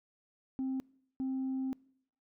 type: tone bursts at uneven times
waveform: sine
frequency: 263.5 Hz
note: C4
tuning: 12 cents sharp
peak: -30 dBFS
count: 2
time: 0.59-0.8 / 1.2-1.73 s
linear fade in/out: 0 ms
effects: noise-tail reverb RT60 0.7 s tail -26 dB re dry + tanh soft clip ceiling -30 dBFS